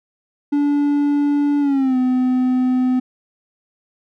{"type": "tone with pitch glide", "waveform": "triangle", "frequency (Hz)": [288.7, 254.2], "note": ["D4", "C4"], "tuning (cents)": [-30, -50], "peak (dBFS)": -12, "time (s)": [0.52, 3], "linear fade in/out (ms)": 10, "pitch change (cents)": -220, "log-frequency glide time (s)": [1.6, 1.97], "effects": []}